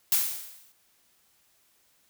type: noise with exponential decay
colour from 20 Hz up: blue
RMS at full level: -21 dBFS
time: 0.12-0.72 s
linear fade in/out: 1 ms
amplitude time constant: 130 ms
effects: white hiss -66 dBFS RMS until 2.09 s